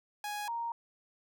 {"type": "tone pair in turn", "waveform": ["sawtooth", "sine"], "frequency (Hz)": [830.6, 932.3], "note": ["G#5", "A#5"], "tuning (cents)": [0, 0], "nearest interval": "major second", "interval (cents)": 200, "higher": "second", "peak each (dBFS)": [-32, -33], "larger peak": "first", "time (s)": [[0.24, 0.48], [0.48, 0.72]], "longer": "neither", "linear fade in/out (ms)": 2, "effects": []}